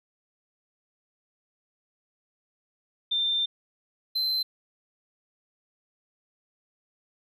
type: tone pair in turn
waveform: sine / triangle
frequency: 3585 / 4087 Hz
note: A7 / C8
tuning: +32 / -41 cents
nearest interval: major second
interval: 227 cents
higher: second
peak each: -23 dBFS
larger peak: neither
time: 3.11-3.46 / 4.15-4.43 s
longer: first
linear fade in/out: 10 ms
effects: none